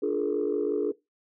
sine chord, Bb dominant seventh, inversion first, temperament equal with one note detuned, 293.7 / 349.2 / 420.4 / 466.2 Hz, D4 / F4 / Ab4 / Bb4, 0 / 0 / +21 / 0 cents, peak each -30 / -31 / -26 / -31 dBFS, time 0.02-0.92 s, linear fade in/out 10 ms, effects noise-tail reverb RT60 0.2 s tail -20 dB re dry + tanh soft clip ceiling -17 dBFS

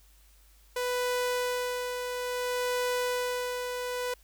sawtooth tone with tremolo, 495.4 Hz, B4, 5 cents sharp, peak -23 dBFS, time 0.76-4.14 s, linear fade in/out 5 ms, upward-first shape sine, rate 0.59 Hz, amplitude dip 45%, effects added 50 Hz sine -57 dBFS peak until 4.23 s + white hiss -63 dBFS RMS until 4.23 s

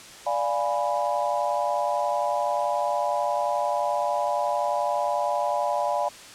sine chord, D diminished seventh, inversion none, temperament equal, 587.3 / 698.5 / 830.6 / 987.8 Hz, D5 / F5 / Ab5 / Cb6, 0 / 0 / 0 / 0 cents, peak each -27 / -28 / -28 / -29 dBFS, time 0.26-6.09 s, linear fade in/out 10 ms, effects white hiss -44 dBFS RMS until 6.34 s + low-pass 8000 Hz 12 dB/octave

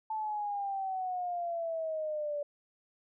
sine exponential sweep, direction down, 880 to 578 Hz, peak -32 dBFS, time 0.1-2.43 s, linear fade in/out 5 ms, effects none

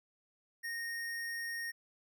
square tone, 1855 Hz, A#6, 9 cents flat, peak -38 dBFS, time 0.63-1.72 s, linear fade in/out 20 ms, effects none

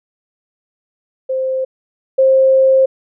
sine tone pair in turn, 523.3 / 529.7 Hz, C5 / C5, 0 / +21 cents, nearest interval unison, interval 21 cents, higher second, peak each -15 / -7 dBFS, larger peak second, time 1.29-1.65 / 2.18-2.86 s, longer second, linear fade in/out 10 ms, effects none

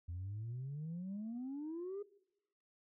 sine exponential sweep, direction up, 83.5 to 417.2 Hz, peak -39 dBFS, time 0.08-2.03 s, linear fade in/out 10 ms, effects noise-tail reverb RT60 0.9 s tail -22 dB re dry + tanh soft clip ceiling -38 dBFS

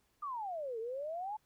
sine exponential two-way sweep, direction down then up, 1229 to 436.6 to 879 Hz, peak -37 dBFS, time 0.22-1.37 s, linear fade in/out 10 ms, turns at 0.79 s, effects pink hiss -75 dBFS RMS until 1.45 s

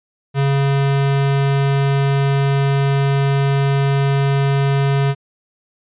square tone, 138.59 Hz, C#3, in tune, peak -14 dBFS, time 0.34-5.15 s, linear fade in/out 50 ms, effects resampled to 8000 Hz

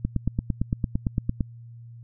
click train, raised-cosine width 5 ms, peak -11 dBFS, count 13, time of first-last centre 0.05-1.407 s, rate 8.84 Hz, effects added 117 Hz sine -41 dBFS peak until 2.03 s

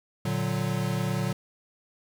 square chord, Bb augmented, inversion none, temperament equal, 116.54 / 146.83 / 185 Hz, Bb2 / D3 / F#3, 0 / 0 / 0 cents, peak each -31 dBFS, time 0.25-1.33 s, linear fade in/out 5 ms, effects 10-bit

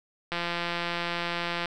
click train, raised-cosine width 0.3 ms, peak -14 dBFS, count 231, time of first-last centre 0.32-1.657 s, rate 172 Hz, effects none

